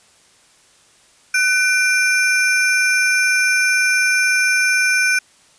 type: ring-modulated tone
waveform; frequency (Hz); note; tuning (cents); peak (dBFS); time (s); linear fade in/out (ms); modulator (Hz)
square; 1943; B6; -29; -11; 1.34-5.19; 5; 438
effects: white hiss -52 dBFS RMS until 5.58 s + resampled to 22050 Hz